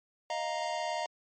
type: chord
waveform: square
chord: Eb suspended second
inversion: none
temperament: just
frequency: 622.3 / 700 / 933.4 Hz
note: Eb5 / F5 / Bb5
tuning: 0 / +4 / +2 cents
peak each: -37 / -37 / -37 dBFS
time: 0.3-1.06 s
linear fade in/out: 2 ms
effects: low-pass 8000 Hz 12 dB/octave + MP3 32 kbps